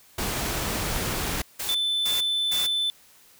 pink noise, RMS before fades -28 dBFS, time 0.18-1.42 s, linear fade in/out 5 ms
white noise bursts, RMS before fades -31 dBFS, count 3, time 1.59-2.67 s, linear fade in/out 10 ms, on 160 ms, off 300 ms
triangle tone, 3520 Hz, A7, in tune, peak -21 dBFS, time 1.69-2.9 s, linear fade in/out 0 ms
effects white hiss -55 dBFS RMS until 3.39 s

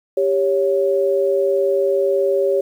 sine tone pair together, 394.4 / 556 Hz, G4 / C#5, +11 / +5 cents, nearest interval tritone, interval 594 cents, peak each -17 dBFS, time 0.17-2.61 s, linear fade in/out 5 ms, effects 8-bit

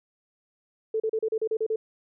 sine tone bursts, 440.6 Hz, A4, 2 cents sharp, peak -23 dBFS, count 9, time 0.94-1.76 s, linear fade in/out 5 ms, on 60 ms, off 35 ms, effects none

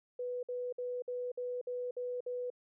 sine tone bursts, 493.9 Hz, B4, in tune, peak -35 dBFS, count 8, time 0.19-2.502 s, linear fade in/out 5 ms, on 240 ms, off 56 ms, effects none

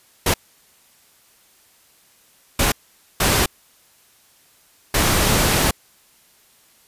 pink noise bursts at uneven times, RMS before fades -17 dBFS, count 4, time 0.26-0.34 / 2.59-2.72 / 3.2-3.46 / 4.94-5.71 s, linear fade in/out 5 ms, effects white hiss -55 dBFS RMS until 6.87 s + resampled to 32000 Hz

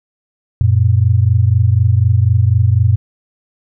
sine tone pair together, 92.5 / 116.54 Hz, F#2 / A#2, 0 / 0 cents, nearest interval major third, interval 400 cents, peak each -11 dBFS, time 0.61-2.96 s, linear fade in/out 0 ms, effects none

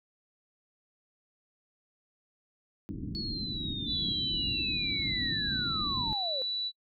white low-pass noise, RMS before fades -38 dBFS, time 2.89-6.13 s, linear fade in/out 0 ms, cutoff 320 Hz, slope 48 dB/octave
sine linear sweep, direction down, 4416 to 500 Hz, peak -35 dBFS, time 3.15-6.42 s, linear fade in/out 0 ms
sine tone, 3951 Hz, B7, in tune, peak -30 dBFS, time 3.86-6.72 s, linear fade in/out 50 ms
effects noise-tail reverb RT60 0.1 s tail -25 dB re dry

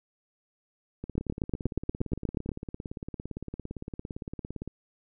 two click trains, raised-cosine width 3 ms, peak -23 / -14 dBFS, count 65 / 12, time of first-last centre 1.04-4.676 / 1.18-2.491 s, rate 17.6 / 8.39 Hz, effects none

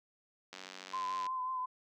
click train, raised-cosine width 0.2 ms, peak -28 dBFS, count 70, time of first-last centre 0.53-1.266 s, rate 93.8 Hz
sine tone with vibrato, 1025 Hz, C6, 36 cents flat, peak -34 dBFS, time 0.93-1.66 s, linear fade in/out 10 ms, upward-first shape triangle, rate 5.6 Hz, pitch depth 35 cents each way
effects high-pass 200 Hz 12 dB/octave

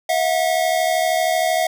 square tone pair together, 650 / 722.9 Hz, E5 / F#5, -24 / -40 cents, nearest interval major second, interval 184 cents, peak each -20 dBFS, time 0.09-1.67 s, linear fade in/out 5 ms, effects none

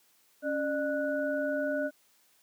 sine tone cluster, 278.5 / 601 / 1474 Hz, C#4 / D5 / F#6, +8 / +40 / -7 cents, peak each -33 / -30 / -36 dBFS, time 0.42-1.91 s, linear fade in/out 50 ms, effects white hiss -66 dBFS RMS until 2.42 s + high-pass 150 Hz 12 dB/octave

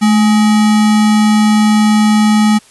sine tone with sample-and-hold, 214.6 Hz, A3, 43 cents flat, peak -6 dBFS, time 0.01-2.59 s, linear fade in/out 20 ms, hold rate 1050 Hz, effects white hiss -44 dBFS RMS until 2.7 s + resampled to 24000 Hz

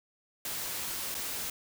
white noise with dropouts, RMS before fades -36 dBFS, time 0.45-1.5 s, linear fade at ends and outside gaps 2 ms, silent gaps 1.144-1.15 s, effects none

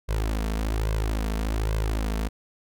sawtooth tone with flanger, 53.7 Hz, A1, 41 cents flat, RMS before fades -26 dBFS, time 0.08-2.29 s, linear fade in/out 20 ms, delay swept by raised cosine 1.9 to 4.5 ms, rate 1.2 Hz, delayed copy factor +0.8, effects none

